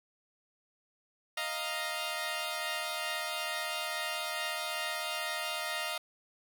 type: chord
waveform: 10% pulse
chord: Eb suspended second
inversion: none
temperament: equal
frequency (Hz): 622.3 / 698.5 / 932.3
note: Eb5 / F5 / Bb5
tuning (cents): 0 / 0 / 0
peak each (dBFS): -29 / -29 / -32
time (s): 1.37-5.98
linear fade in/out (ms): 5
effects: none